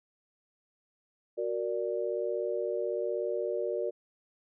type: chord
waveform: sine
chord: Gb augmented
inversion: none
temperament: equal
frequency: 370 / 466.2 / 587.3 Hz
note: Gb4 / Bb4 / D5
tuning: 0 / 0 / 0 cents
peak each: -34 / -33 / -34 dBFS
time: 1.37-3.91 s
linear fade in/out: 20 ms
effects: none